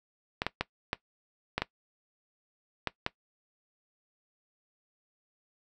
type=clicks; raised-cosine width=0.3 ms; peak=-12 dBFS; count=8; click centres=0.419 / 0.466 / 0.61 / 0.931 / 1.58 / 1.62 / 2.873 / 3.064 s; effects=noise-tail reverb RT60 0.1 s tail -19 dB re dry